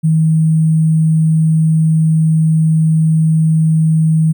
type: tone with sample-and-hold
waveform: sine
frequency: 159.4 Hz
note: D#3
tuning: 42 cents sharp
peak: -8 dBFS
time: 0.03-4.33 s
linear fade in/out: 20 ms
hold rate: 8820 Hz
effects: none